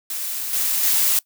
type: noise with level steps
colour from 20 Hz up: blue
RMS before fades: -27 / -21 / -18 dBFS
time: 0.1-1.19 s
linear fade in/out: 2 ms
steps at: 0.53 / 0.83 s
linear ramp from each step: 2 ms
effects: noise-tail reverb RT60 0.1 s tail -22 dB re dry